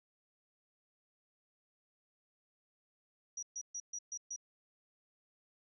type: tone bursts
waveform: sine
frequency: 5800 Hz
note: F#8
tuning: 35 cents flat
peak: -39 dBFS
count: 6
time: 3.37-4.362 s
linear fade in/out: 5 ms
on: 57 ms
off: 130 ms
effects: none